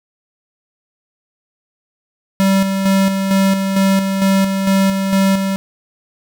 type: tone with tremolo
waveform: square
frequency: 193.8 Hz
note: G3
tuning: 20 cents flat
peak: -11 dBFS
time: 2.4-5.56 s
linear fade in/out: 0 ms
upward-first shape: square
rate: 2.2 Hz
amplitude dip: 45%
effects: none